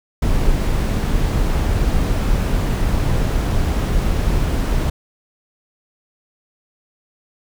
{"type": "noise", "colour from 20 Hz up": "brown", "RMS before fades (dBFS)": -17, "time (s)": [0.22, 4.9], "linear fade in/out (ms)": 5, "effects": []}